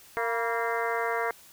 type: harmonic tone with a mistuned harmonic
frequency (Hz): 230.6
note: A#3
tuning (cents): -19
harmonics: 2 / 3 / 4 / 5 / 6 / 7 / 8 / 9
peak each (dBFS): -31 / -33 / -34 / -35 / -36 / -36 / -37 / -38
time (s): 0.17-1.31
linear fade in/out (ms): 0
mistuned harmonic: 4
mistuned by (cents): +63
effects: white hiss -53 dBFS RMS until 1.52 s